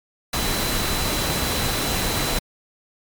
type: tone in noise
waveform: sine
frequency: 4003 Hz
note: B7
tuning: 23 cents sharp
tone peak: -31 dBFS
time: 0.33-2.39 s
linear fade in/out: 5 ms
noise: pink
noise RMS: -23 dBFS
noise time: 0.33-2.39 s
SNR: -11 dB
effects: MP3 96 kbps